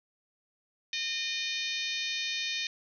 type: harmonic tone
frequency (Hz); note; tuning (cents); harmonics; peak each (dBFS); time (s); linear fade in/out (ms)
611; D#5; -32; 3 / 4 / 5 / 6 / 7 / 8 / 9 / 10; -41 / -36 / -40 / -35 / -40 / -45 / -44 / -44; 0.93-2.67; 2
effects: none